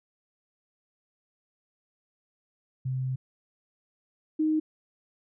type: tone pair in turn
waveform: sine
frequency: 130 / 311.1 Hz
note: C3 / D#4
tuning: -11 / 0 cents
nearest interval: octave + minor third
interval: 1511 cents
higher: second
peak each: -27 / -22 dBFS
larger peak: second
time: 2.85-3.16 / 4.39-4.6 s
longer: first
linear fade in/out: 10 ms
effects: none